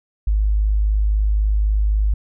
sine tone, 51.91 Hz, G#1, in tune, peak -14 dBFS, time 0.27-2.14 s, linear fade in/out 5 ms, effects none

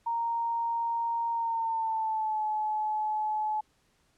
sine tone with pitch glide, 929 to 856.8 Hz, A#5 to A5, -6 to -46 cents, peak -27 dBFS, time 0.06-3.61 s, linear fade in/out 10 ms, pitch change -140 cents, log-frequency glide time 1.32-2.44 s, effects pink hiss -69 dBFS RMS until 4.17 s + low-pass 10000 Hz 12 dB/octave

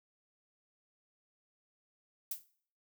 violet noise with exponential decay, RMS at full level -33 dBFS, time 2.31-2.44 s, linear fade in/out 5 ms, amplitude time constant 28 ms, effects noise-tail reverb RT60 0.5 s tail -17 dB re dry

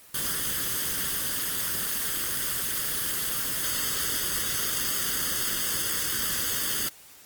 white noise with comb filter, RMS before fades -28 dBFS, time 0.14-6.89 s, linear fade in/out 5 ms, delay 0.62 ms, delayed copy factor +0.7, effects white hiss -51 dBFS RMS until 7.25 s + Opus 24 kbps

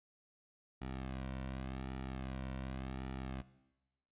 sawtooth tone with flanger, 65.41 Hz, C2, in tune, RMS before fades -43 dBFS, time 0.81-3.42 s, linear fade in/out 10 ms, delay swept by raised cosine 1.9 to 2.4 ms, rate 0.88 Hz, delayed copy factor -0.7, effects noise-tail reverb RT60 1.0 s tail -17 dB re dry + resampled to 8000 Hz

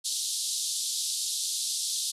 pink band-pass noise, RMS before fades -31 dBFS, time 0.04-2.12 s, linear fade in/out 20 ms, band 3600 to 11000 Hz, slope 48 dB/octave, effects resampled to 32000 Hz

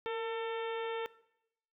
harmonic tone with a mistuned harmonic, 448.1 Hz, A4, 32 cents sharp, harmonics 1 / 2 / 3 / 4 / 5 / 6 / 7 / 8, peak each -35 / -41 / -45 / -47 / -49 / -51 / -52 / -53 dBFS, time 0.06-1.06 s, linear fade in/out 0 ms, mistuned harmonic 1, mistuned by +39 cents, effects noise-tail reverb RT60 0.8 s tail -19 dB re dry

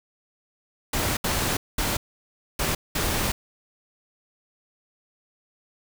pink noise bursts at uneven times, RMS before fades -25 dBFS, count 5, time 0.93-1.17 / 1.24-1.57 / 1.78-1.97 / 2.59-2.75 / 2.95-3.32 s, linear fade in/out 5 ms, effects none

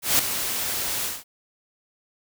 white noise with ADSR envelope, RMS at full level -17 dBFS, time 0.02-1.24 s, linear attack 170 ms, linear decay 5 ms, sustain -10 dB, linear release 200 ms, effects none

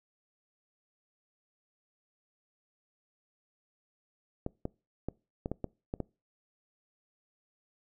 clicks, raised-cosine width 2 ms, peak -20 dBFS, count 8, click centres 4.464 / 4.654 / 5.086 / 5.459 / 5.516 / 5.643 / 5.939 / 6.003 s, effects noise-tail reverb RT60 0.3 s tail -24 dB re dry

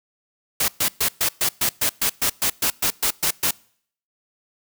white noise bursts, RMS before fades -20 dBFS, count 15, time 0.6-3.51 s, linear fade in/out 5 ms, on 82 ms, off 120 ms, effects noise-tail reverb RT60 0.6 s tail -25 dB re dry

